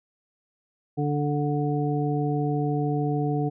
harmonic tone, 146.5 Hz, D3, 4 cents flat, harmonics 1 / 2 / 3 / 5, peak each -25 / -28 / -30 / -32 dBFS, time 0.97-3.5 s, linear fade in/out 20 ms, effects none

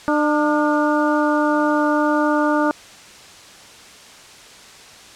harmonic tone with a mistuned harmonic, 299.7 Hz, D4, 35 cents sharp, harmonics 1 / 2 / 3 / 4 / 5, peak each -18 / -21 / -23 / -24 / -25 dBFS, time 0.08-2.71 s, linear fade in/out 0 ms, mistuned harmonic 5, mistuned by -68 cents, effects white hiss -42 dBFS RMS until 5.15 s + low-pass 7000 Hz 12 dB/octave

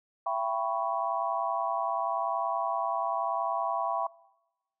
sine chord, C# half-diminished seventh, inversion first, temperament equal with one note detuned, 673.5 / 784 / 987.8 / 1108.7 Hz, E5 / G5 / B5 / C#6, +37 / 0 / 0 / 0 cents, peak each -33 dBFS, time 0.26-4.07 s, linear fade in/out 5 ms, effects noise-tail reverb RT60 1.0 s tail -22 dB re dry

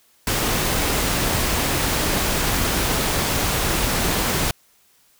pink noise, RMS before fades -21 dBFS, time 0.27-4.51 s, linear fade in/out 2 ms, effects white hiss -58 dBFS RMS until 5.19 s

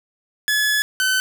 sawtooth tone pair in turn, 1707 / 1520.8 Hz, G#6 / F#6, +47 / +47 cents, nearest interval major second, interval 200 cents, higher first, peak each -13 dBFS, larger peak neither, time 0.48-0.82 / 1-1.2 s, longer first, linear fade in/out 0 ms, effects none

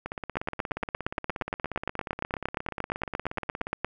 two click trains, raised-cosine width 0.5 ms, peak -18 / -12 dBFS, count 62 / 31, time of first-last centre 0.06-3.669 / 0.37-3.846 s, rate 16.9 / 8.63 Hz, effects none

